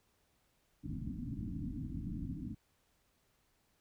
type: low-pass noise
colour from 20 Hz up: white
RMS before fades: -41 dBFS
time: 0.83-2.55 s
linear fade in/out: 20 ms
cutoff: 300 Hz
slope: 96 dB/octave
effects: pink hiss -75 dBFS RMS until 3.8 s